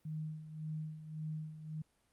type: tone with tremolo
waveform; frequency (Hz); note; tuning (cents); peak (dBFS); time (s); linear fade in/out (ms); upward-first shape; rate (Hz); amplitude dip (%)
sine; 155.56; D#3; 0; -37; 0.05-1.82; 5; sine; 1.8; 70
effects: pink hiss -75 dBFS RMS until 2.12 s + Opus 32 kbps